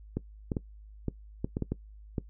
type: clicks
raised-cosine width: 3 ms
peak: -17 dBFS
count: 9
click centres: 0.17 / 0.518 / 0.568 / 1.083 / 1.445 / 1.569 / 1.623 / 1.72 / 2.182 s
effects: noise-tail reverb RT60 0.1 s tail -19 dB re dry + added 52 Hz sine -47 dBFS peak until 2.29 s